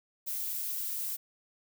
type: noise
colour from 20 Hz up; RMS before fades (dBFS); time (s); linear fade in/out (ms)
violet; -35; 0.26-1.17; 20
effects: none